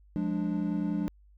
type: chord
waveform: triangle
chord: D diminished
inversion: first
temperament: equal with one note detuned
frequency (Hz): 177.46 / 207.7 / 293.7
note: F3 / Ab3 / D4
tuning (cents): +28 / 0 / 0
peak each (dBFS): -30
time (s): 0.16-1.08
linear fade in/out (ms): 0
effects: added 50 Hz sine -55 dBFS peak until 1.37 s